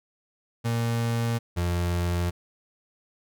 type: tone pair in turn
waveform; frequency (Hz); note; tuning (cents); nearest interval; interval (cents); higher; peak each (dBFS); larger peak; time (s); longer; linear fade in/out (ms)
35% pulse; 116.54 / 87.31; A#2 / F2; 0 / 0; perfect fourth; 500; first; -22; neither; 0.64-1.39 / 1.56-2.31; neither; 20
effects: none